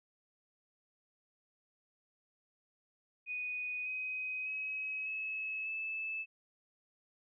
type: tone with pitch steps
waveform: sine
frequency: 2484 / 2517 / 2551 / 2585 / 2620 Hz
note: D#7 / D#7 / D#7 / E7 / E7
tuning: -3 / +19 / +43 / -34 / -11 cents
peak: -36 dBFS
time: 3.26-6.26 s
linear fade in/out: 50 ms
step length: 600 ms
effects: none